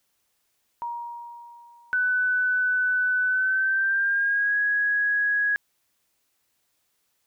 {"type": "tone with exponential decay", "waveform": "sine", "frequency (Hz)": 946, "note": "A#5", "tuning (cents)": 25, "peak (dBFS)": -27, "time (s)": [0.82, 2.57], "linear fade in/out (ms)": 0, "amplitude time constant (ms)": 380}
{"type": "tone with pitch glide", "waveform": "sine", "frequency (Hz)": [1499, 1663.2], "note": ["F#6", "G#6"], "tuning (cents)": [22, 2], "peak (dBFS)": -20, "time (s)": [1.93, 5.56], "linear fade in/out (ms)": 0, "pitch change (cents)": 180, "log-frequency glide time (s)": [3.25, 4.58]}
{"effects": ["white hiss -72 dBFS RMS until 7.26 s"]}